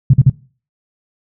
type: tone bursts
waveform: sine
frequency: 132.5 Hz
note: C3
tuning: 22 cents sharp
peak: -3 dBFS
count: 3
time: 0.1-0.298 s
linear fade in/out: 5 ms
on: 36 ms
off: 45 ms
effects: noise-tail reverb RT60 0.4 s tail -22 dB re dry